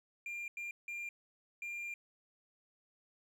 triangle tone bursts at uneven times, 2394 Hz, D7, 33 cents sharp, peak -38 dBFS, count 4, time 0.26-0.48 / 0.57-0.71 / 0.88-1.09 / 1.62-1.94 s, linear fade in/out 2 ms, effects none

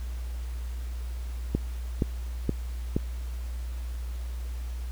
click train, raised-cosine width 3 ms, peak -11 dBFS, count 4, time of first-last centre 1.55-2.965 s, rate 2.12 Hz, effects added 60 Hz sine -31 dBFS peak until 4.91 s + pink hiss -51 dBFS RMS until 4.91 s

